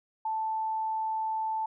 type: tone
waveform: sine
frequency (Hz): 880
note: A5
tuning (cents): 0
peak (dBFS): -28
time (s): 0.25-1.66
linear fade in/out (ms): 5
effects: none